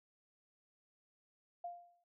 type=tone with exponential decay; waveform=sine; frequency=698.5 Hz; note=F5; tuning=in tune; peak=-39 dBFS; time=1.64-2.04 s; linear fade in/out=5 ms; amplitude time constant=85 ms; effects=noise-tail reverb RT60 0.1 s tail -24 dB re dry